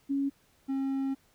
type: tone pair in turn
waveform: sine / triangle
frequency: 277.2 / 270.2 Hz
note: C#4 / C#4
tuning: 0 / -44 cents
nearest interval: unison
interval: 44 cents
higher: first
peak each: -26 dBFS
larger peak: neither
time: 0.09-0.3 / 0.68-1.15 s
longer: second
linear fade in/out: 20 ms
effects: pink hiss -66 dBFS RMS until 1.34 s